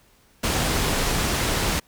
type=low-pass noise; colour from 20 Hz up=pink; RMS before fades=-23 dBFS; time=0.43-1.8 s; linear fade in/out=10 ms; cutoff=11000 Hz; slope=12 dB/octave; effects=pink hiss -58 dBFS RMS until 1.87 s

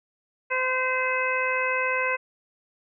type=harmonic tone; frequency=514 Hz; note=C5; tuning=31 cents flat; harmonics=1 / 2 / 3 / 4 / 5; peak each=-29 / -29 / -29 / -29 / -29 dBFS; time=0.5-2.17 s; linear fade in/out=20 ms; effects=none

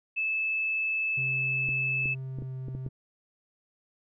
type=tone; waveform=sine; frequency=2616 Hz; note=E7; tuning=14 cents flat; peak=-26 dBFS; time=0.16-2.15 s; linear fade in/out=20 ms
type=tone with pitch glide; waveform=triangle; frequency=132.5 to 130.3 Hz; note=C3 to C3; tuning=+22 to -7 cents; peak=-32 dBFS; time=1.17-2.89 s; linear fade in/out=10 ms; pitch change=-29 cents; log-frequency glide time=2.11-2.56 s
type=clicks; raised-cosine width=3 ms; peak=-26 dBFS; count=7; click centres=1.689 / 2.057 / 2.387 / 2.422 / 2.684 / 2.75 / 2.864 s
effects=none

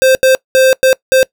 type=tone bursts at uneven times; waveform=square; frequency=523.3 Hz; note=C5; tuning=in tune; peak=-6 dBFS; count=5; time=0.02-0.15 / 0.23-0.35 / 0.55-0.73 / 0.83-0.93 / 1.12-1.23 s; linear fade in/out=0 ms; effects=noise-tail reverb RT60 0.1 s tail -23 dB re dry

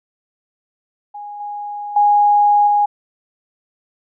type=tone with level steps; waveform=sine; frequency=825 Hz; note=G#5; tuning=12 cents flat; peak=-28 / -24 / -9 / -11 dBFS; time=1.14-2.86 s; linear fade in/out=10 ms; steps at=1.4 / 1.96 / 2.67 s; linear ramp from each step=5 ms; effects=none

